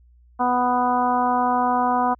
harmonic tone, 247.7 Hz, B3, 5 cents sharp, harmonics 1 / 2 / 3 / 4 / 5 / 6, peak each -25 / -30 / -21 / -22 / -27 / -35 dBFS, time 0.39-2.15 s, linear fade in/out 20 ms, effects added 60 Hz sine -50 dBFS peak until 2.19 s

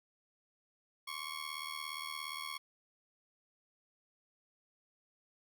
15% pulse ring-modulated tone, 1100 Hz, C#6, 14 cents flat, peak -31 dBFS, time 1.07-2.58 s, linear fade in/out 10 ms, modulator 38.6 Hz, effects none

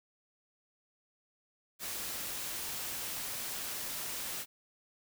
white noise, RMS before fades -39 dBFS, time 1.79-4.46 s, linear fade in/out 50 ms, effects none

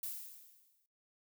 violet noise with exponential decay, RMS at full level -39 dBFS, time 0.03-0.86 s, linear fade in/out 1 ms, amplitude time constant 180 ms, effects noise-tail reverb RT60 0.2 s tail -20 dB re dry

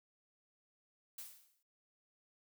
blue noise with exponential decay, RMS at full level -45 dBFS, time 1.18-1.63 s, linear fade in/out 5 ms, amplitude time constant 97 ms, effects noise-tail reverb RT60 0.4 s tail -24 dB re dry

